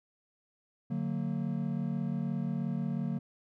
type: chord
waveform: triangle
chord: D augmented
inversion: none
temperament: just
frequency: 146.83 / 183.54 / 229.4 Hz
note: D3 / F#3 / A#3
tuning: 0 / -14 / -28 cents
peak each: -33 dBFS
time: 0.9-3.19 s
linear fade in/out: 10 ms
effects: none